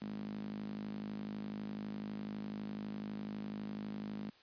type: tone with high-pass filter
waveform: sawtooth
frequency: 52 Hz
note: G#1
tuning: 3 cents sharp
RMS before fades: -43 dBFS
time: 0.01-4.3 s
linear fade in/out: 5 ms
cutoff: 210 Hz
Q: 6
effects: white hiss -64 dBFS RMS until 4.42 s + resampled to 11025 Hz